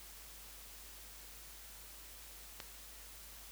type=click; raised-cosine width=0.2 ms; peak=-26 dBFS; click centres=2.602 s; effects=added 51 Hz sine -58 dBFS peak until 3.51 s + white hiss -54 dBFS RMS until 3.51 s